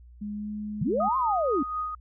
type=tone with pitch glide; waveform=sine; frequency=207.7 to 210.4 Hz; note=G#3 to G#3; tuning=0 to +23 cents; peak=-31 dBFS; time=0.21-1.09 s; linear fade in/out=10 ms; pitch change=+23 cents; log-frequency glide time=0.33-0.5 s
type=linear two-way sweep; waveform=sine; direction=up then down; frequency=109.9 to 1080 to 250.2 Hz; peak=-23 dBFS; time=0.81-1.63 s; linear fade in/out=5 ms; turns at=1.17 s
type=tone with tremolo; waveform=sine; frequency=1244.5 Hz; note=D#6; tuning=in tune; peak=-26 dBFS; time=1-1.95 s; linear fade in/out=5 ms; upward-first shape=triangle; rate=4.1 Hz; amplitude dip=50%
effects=added 60 Hz sine -47 dBFS peak until 2 s